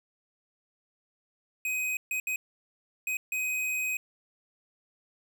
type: tone bursts at uneven times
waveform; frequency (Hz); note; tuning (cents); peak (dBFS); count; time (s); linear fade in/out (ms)
square; 2514; D#7; +17; -29; 5; 1.65-1.97 / 2.11-2.2 / 2.27-2.36 / 3.07-3.17 / 3.32-3.97; 2
effects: none